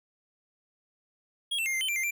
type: tone with pitch steps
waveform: square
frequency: 3292 / 2682 / 2124 / 2089 / 3067 / 2359 / 2098 / 2358 Hz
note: G#7 / E7 / C7 / C7 / G7 / D7 / C7 / D7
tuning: -16 / +29 / +25 / -3 / -38 / +7 / +4 / +6 cents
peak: -28 dBFS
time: 1.51-2.11 s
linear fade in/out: 10 ms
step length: 75 ms
effects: none